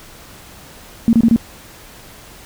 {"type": "tone bursts", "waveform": "sine", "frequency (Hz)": 230, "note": "A#3", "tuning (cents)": -23, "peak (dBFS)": -7, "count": 4, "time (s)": [1.08, 1.361], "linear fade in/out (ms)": 0, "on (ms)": 50, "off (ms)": 27, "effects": ["pink hiss -40 dBFS RMS until 2.45 s"]}